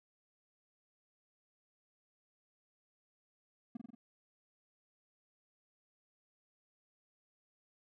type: tone with echo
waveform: triangle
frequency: 235.2 Hz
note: A#3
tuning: 16 cents sharp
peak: -37 dBFS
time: 3.75-3.77 s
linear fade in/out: 5 ms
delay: 45 ms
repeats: 4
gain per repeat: -3 dB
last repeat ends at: 3.95 s
effects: none